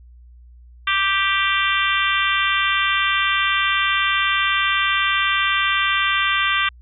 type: harmonic tone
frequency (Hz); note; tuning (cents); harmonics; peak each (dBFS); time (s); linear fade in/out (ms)
392; G4; 0; 3 / 4 / 5 / 6 / 7 / 8 / 9; -22 / -23 / -24 / -25 / -25 / -26 / -27; 0.87-6.69; 5
effects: added 60 Hz sine -42 dBFS peak until 6.81 s